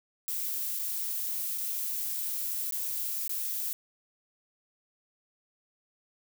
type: noise with dropouts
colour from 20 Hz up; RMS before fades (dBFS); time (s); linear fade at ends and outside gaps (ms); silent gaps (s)
violet; -33; 0.28-3.73; 0; 0.789-0.794 / 1.577-1.581 / 2.71-2.723 / 3.278-3.294
effects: none